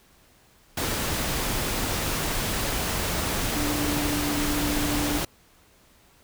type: tone in noise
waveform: sine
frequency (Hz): 293.7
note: D4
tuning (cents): 0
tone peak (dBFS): -27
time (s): 3.56-5.2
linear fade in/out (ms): 5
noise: pink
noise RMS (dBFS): -27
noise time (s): 0.77-5.25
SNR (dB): -3
effects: pink hiss -58 dBFS RMS until 6.23 s